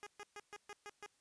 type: tone bursts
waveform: 10% pulse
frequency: 412.2 Hz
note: G#4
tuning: 13 cents flat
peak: -39 dBFS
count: 7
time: 0.03-1.062 s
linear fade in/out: 0 ms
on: 36 ms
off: 130 ms
effects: white hiss -75 dBFS RMS until 1.2 s + resampled to 22050 Hz